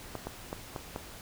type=clicks; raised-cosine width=1 ms; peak=-21 dBFS; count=5; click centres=0.153 / 0.27 / 0.529 / 0.762 / 0.961 s; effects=pink hiss -47 dBFS RMS until 1.21 s